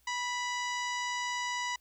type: harmonic tone with a mistuned harmonic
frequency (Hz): 978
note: B5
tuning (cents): -17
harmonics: 1 / 2 / 3 / 4 / 5 / 6 / 7 / 8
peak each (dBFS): -35 / -36 / -42 / -45 / -46 / -45 / -47 / -54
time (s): 0.07-1.76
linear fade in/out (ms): 5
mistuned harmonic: 2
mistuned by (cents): +23
effects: added 60 Hz sine -69 dBFS peak until 1.8 s + white hiss -69 dBFS RMS until 1.8 s